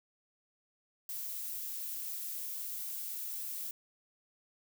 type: noise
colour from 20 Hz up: violet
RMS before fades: -40 dBFS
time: 1.09-3.71 s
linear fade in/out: 2 ms
effects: none